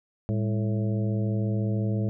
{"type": "harmonic tone with a mistuned harmonic", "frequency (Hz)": 110, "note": "A2", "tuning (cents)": 0, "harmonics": [1, 2, 3, 4, 5, 6], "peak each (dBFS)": [-25, -29, -36, -38, -39, -43], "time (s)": [0.29, 2.09], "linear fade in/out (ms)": 0, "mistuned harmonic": 2, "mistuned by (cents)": -130, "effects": []}